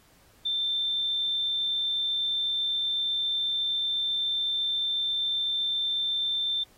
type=tone; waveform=sine; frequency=3566 Hz; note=A7; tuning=22 cents sharp; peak=-25 dBFS; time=0.45-6.64 s; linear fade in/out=10 ms; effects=pink hiss -60 dBFS RMS until 6.77 s + AAC 48 kbps